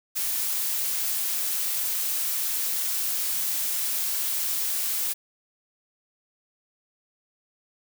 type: noise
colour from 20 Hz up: blue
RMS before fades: -27 dBFS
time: 0.15-5.14 s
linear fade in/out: 20 ms
effects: none